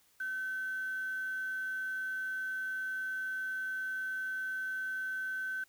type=tone with quantisation; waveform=sine; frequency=1529 Hz; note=G6; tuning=44 cents flat; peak=-34 dBFS; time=0.2-5.64 s; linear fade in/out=5 ms; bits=9; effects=white hiss -68 dBFS RMS until 5.68 s